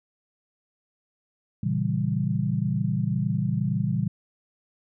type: chord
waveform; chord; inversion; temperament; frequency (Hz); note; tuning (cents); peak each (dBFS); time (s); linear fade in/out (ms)
sine; A# diminished seventh; none; equal; 116.54 / 138.59 / 164.81 / 196; A#2 / C#3 / E3 / G3; 0 / 0 / 0 / 0; -28; 1.63-4.08; 5
effects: none